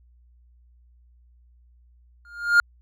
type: tone with exponential growth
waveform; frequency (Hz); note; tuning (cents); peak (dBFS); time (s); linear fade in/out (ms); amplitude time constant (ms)
triangle; 1412; F6; +19; -8; 2.25-2.6; 1; 76
effects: added 60 Hz sine -53 dBFS peak until 2.81 s